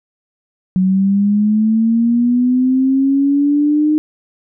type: linear sweep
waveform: sine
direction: up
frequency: 184.1 to 307.1 Hz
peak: -10 dBFS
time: 0.76-3.98 s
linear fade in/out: 0 ms
effects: none